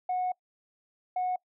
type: tone pair in turn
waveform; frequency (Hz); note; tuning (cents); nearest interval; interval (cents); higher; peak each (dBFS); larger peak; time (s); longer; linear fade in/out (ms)
sine; 732 / 732; F#5 / F#5; -19 / -19; unison; 0; neither; -25; neither; 0.09-0.32 / 1.16-1.36; first; 5
effects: noise-tail reverb RT60 0.1 s tail -24 dB re dry + tanh soft clip ceiling -24 dBFS